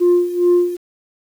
sine tone with tremolo, 352.7 Hz, F4, 17 cents sharp, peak -7 dBFS, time 0-0.77 s, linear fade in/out 20 ms, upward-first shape sine, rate 2.4 Hz, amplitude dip 80%, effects tanh soft clip ceiling -7 dBFS + 7-bit

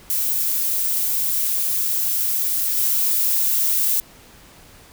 violet noise with level steps, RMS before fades -21 / -19 dBFS, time 0.1-4 s, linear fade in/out 0 ms, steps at 2.77 s, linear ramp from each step 5 ms, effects pink hiss -47 dBFS RMS until 4.92 s

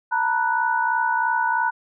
sine tone cluster, 904 / 967 / 1480 Hz, A5 / B5 / F#6, +47 / -37 / 0 cents, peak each -23 dBFS, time 0.11-1.71 s, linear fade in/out 20 ms, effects none

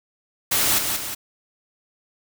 white noise with echo, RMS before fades -20 dBFS, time 0.51-0.79 s, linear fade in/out 10 ms, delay 180 ms, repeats 2, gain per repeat -5 dB, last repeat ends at 1.15 s, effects none

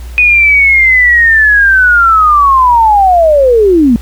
sine linear sweep, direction down, 2489 to 220 Hz, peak -3 dBFS, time 0.18-3.96 s, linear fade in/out 0 ms, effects added 60 Hz sine -21 dBFS peak until 4.01 s + pink hiss -37 dBFS RMS until 4.01 s

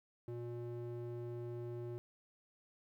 square tone with band-pass filter, 119.5 Hz, A#2, 43 cents sharp, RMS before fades -44 dBFS, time 0.28-1.98 s, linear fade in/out 0 ms, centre 280 Hz, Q 2.3, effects 13-bit

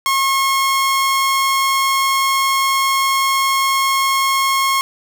sawtooth tone, 1083 Hz, C#6, 41 cents flat, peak -10 dBFS, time 0.06-4.81 s, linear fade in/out 0 ms, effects none

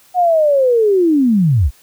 sine linear sweep, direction down, 737 to 53 Hz, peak -9 dBFS, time 0.14-1.71 s, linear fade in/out 50 ms, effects white hiss -49 dBFS RMS until 1.82 s

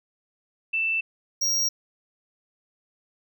sine / square tone pair in turn, 2659 / 5634 Hz, E7 / F8, +14 / +14 cents, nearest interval octave + minor second, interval 1300 cents, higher second, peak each -22 dBFS, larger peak neither, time 0.73-1.01 / 1.41-1.69 s, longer neither, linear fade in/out 10 ms, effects none

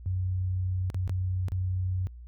sine tone with dropouts, 92.5 Hz, F#2, in tune, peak -26 dBFS, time 0.06-2.07 s, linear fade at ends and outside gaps 0 ms, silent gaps 0.901-0.945 / 1.077-1.095 / 1.484-1.52 s, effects added 60 Hz sine -42 dBFS peak until 2.27 s

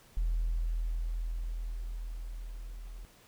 sine tone with level ramp, 41.2 Hz, E1, in tune, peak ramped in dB -25 to -41 dBFS, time 0.17-3.05 s, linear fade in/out 0 ms, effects tanh soft clip ceiling -24 dBFS + pink hiss -60 dBFS RMS until 3.27 s

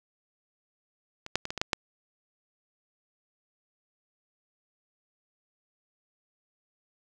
clicks, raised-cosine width 0.2 ms, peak -22 / -7 / -17 / -16 / -16 / -8 / -7 dBFS, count 7, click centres 1.264 / 1.356 / 1.454 / 1.505 / 1.577 / 1.615 / 1.732 s, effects none

